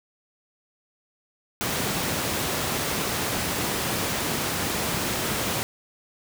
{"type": "high-pass noise", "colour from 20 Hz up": "pink", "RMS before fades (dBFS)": -27, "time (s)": [1.61, 5.63], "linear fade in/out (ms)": 0, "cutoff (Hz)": 100, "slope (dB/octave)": 12, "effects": []}